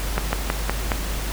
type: slowing click train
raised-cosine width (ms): 0.5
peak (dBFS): -5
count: 5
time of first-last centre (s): 0.18-0.918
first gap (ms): 150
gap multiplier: 1.14
effects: added 50 Hz sine -25 dBFS peak until 1.32 s + pink hiss -31 dBFS RMS until 1.32 s